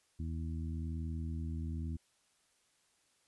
harmonic tone, 81 Hz, E2, 30 cents flat, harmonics 1 / 2 / 3 / 4, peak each -37 / -44 / -45 / -52 dBFS, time 0.19-1.97 s, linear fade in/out 10 ms, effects white hiss -73 dBFS RMS until 3.27 s + resampled to 24000 Hz

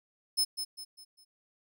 sawtooth tone with echo, 5210 Hz, E8, 21 cents flat, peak -22 dBFS, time 0.37-0.45 s, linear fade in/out 20 ms, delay 200 ms, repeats 4, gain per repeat -8 dB, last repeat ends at 1.25 s, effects none

